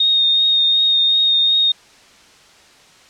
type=tone with vibrato; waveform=sine; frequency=3700 Hz; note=A#7; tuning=14 cents flat; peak=-11 dBFS; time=0-1.72 s; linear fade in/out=5 ms; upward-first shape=triangle; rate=2.7 Hz; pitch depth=18 cents each way; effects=white hiss -47 dBFS RMS until 3.09 s + low-pass 6000 Hz 12 dB/octave